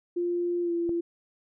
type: tone with pitch glide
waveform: sine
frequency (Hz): 349.2 to 340.8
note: F4 to F4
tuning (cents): 0 to -42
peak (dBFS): -25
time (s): 0.16-1.01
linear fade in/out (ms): 10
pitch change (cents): -42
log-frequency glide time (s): 0.62-0.72
type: click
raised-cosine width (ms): 2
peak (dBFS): -25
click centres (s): 0.893
effects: none